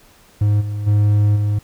triangle tone with level steps, 103.83 Hz, G#2, in tune, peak -10 / -19 / -9 / -13 dBFS, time 0.41-1.59 s, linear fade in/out 5 ms, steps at 0.6 / 0.86 / 1.35 s, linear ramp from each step 20 ms, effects pink hiss -50 dBFS RMS until 1.63 s

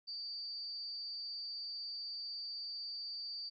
sine tone with amplitude modulation, 4637 Hz, D8, 23 cents flat, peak -38 dBFS, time 0.07-3.5 s, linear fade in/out 20 ms, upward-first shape sine, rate 258 Hz, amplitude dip 60%, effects none

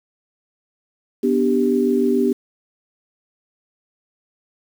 sine chord, G major, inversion first, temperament equal, 246.9 / 293.7 / 392 Hz, B3 / D4 / G4, 0 / 0 / 0 cents, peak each -18 / -22 / -18 dBFS, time 1.23-2.33 s, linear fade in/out 10 ms, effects 7-bit

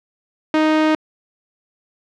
sawtooth tone, 311.1 Hz, D#4, in tune, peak -9 dBFS, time 0.54-0.95 s, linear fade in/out 2 ms, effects low-pass 3000 Hz 12 dB/octave

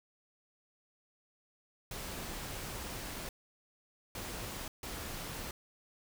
pink noise bursts at uneven times, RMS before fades -42 dBFS, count 3, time 1.91-3.29 / 4.15-4.68 / 4.83-5.51 s, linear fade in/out 2 ms, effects none

